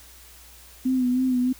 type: tone with vibrato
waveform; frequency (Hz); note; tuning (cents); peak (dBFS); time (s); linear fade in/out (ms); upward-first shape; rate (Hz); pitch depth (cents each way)
sine; 253.6; B3; +46; -19; 0.85-1.53; 10; sine; 3.2; 44
effects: added 60 Hz sine -51 dBFS peak until 1.59 s + white hiss -49 dBFS RMS until 1.59 s